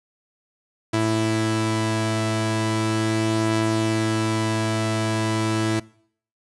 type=tone pair together; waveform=sawtooth; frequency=110.26 / 330.4 Hz; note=A2 / E4; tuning=+4 / +4 cents; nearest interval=octave + perfect fifth; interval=1900 cents; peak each=-19 dBFS; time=0.93-5.8 s; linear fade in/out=10 ms; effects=noise-tail reverb RT60 0.6 s tail -22 dB re dry + resampled to 24000 Hz